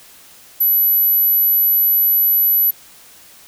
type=tone; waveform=sine; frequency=11910 Hz; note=F#9; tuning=10 cents sharp; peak=-11 dBFS; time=0.6-2.71 s; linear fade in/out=10 ms; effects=white hiss -44 dBFS RMS until 3.47 s